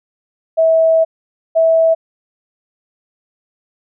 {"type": "tone pair in turn", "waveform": "sine", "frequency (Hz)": [649, 652.2], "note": ["E5", "E5"], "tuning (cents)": [-27, -19], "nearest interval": "unison", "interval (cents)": 8, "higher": "second", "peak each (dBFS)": -8, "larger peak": "neither", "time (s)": [[0.57, 1.05], [1.55, 1.95]], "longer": "first", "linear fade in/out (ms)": 20, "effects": []}